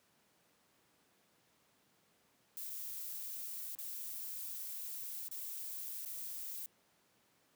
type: noise with dropouts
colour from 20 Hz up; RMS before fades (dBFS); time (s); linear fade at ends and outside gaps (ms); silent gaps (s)
violet; -44; 2.57-6.66; 0; 2.697-2.701 / 3.751-3.787 / 5.283-5.313 / 6.05-6.059
effects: pink hiss -72 dBFS RMS until 7.55 s + high-pass 150 Hz 12 dB/octave